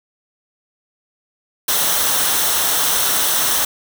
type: noise with comb filter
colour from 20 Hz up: white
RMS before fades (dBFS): -17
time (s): 1.68-3.65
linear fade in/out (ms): 5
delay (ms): 0.42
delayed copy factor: -0.5
effects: none

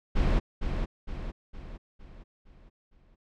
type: noise with echo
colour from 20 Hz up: brown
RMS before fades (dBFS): -23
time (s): 0.15-0.4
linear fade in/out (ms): 20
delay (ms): 460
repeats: 6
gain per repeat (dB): -6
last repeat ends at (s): 3.16
effects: low-pass 4000 Hz 12 dB/octave

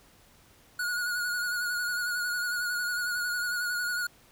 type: tone with vibrato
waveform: square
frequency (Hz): 1450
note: F#6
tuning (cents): -35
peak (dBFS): -29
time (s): 0.79-4.07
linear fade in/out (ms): 5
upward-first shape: sine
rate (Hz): 11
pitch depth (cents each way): 33
effects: pink hiss -59 dBFS RMS until 4.31 s

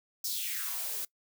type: noise with high-pass filter sweep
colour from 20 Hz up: blue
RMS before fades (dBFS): -35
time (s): 0.24-1.05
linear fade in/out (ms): 5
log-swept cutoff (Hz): 5500 to 300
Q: 3.6
effects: noise-tail reverb RT60 0.1 s tail -22 dB re dry

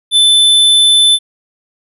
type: tone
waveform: square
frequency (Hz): 3520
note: A7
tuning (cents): 0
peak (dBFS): -6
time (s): 0.11-1.19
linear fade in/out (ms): 50
effects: resampled to 32000 Hz

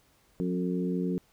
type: harmonic tone with a mistuned harmonic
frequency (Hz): 90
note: F#2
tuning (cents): -47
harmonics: 2 / 3 / 4 / 5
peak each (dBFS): -29 / -33 / -35 / -37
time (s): 0.4-1.18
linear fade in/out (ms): 0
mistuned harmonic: 4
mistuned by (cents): +16
effects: pink hiss -65 dBFS RMS until 1.32 s

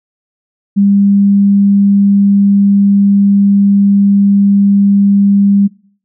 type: tone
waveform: sine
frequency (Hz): 200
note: G3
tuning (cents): +35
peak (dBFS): -5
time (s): 0.76-5.68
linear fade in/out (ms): 20
effects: noise-tail reverb RT60 0.6 s tail -25 dB re dry

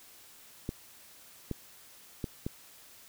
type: clicks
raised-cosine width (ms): 3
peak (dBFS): -20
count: 4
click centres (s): 0.691 / 1.513 / 2.242 / 2.465
effects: white hiss -55 dBFS RMS until 3.08 s

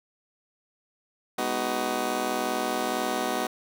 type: chord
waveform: 15% pulse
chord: G# minor seventh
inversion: none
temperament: just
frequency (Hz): 207.7 / 249.2 / 311.5 / 373.8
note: G#3 / B3 / D#4 / F#4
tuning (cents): 0 / +16 / +2 / +18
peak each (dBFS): -29 / -25 / -28 / -25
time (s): 1.38-3.47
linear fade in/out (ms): 5
effects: none

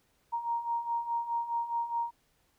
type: beating tone pair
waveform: sine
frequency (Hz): 932.3 / 937.1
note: A#5 / A#5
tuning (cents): 0 / +9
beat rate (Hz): 4.8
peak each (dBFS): -36 / -31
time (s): 0.32-2.11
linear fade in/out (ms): 20
effects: pink hiss -71 dBFS RMS until 2.58 s

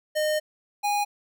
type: tone pair in turn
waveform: square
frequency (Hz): 612 / 821.7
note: D#5 / G#5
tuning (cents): -29 / -19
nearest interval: perfect fourth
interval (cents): 510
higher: second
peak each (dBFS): -23 / -23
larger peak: neither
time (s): 0.15-0.4 / 0.83-1.05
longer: first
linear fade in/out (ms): 20
effects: none

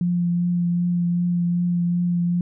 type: tone with vibrato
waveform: sine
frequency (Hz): 174.61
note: F3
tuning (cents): 0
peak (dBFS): -18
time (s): 0.01-2.41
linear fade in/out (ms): 2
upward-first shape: triangle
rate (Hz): 2.6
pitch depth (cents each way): 17
effects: none

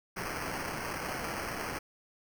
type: noise with sample-and-hold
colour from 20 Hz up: white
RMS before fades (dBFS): -37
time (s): 0.16-1.79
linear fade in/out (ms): 10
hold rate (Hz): 3675
effects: none

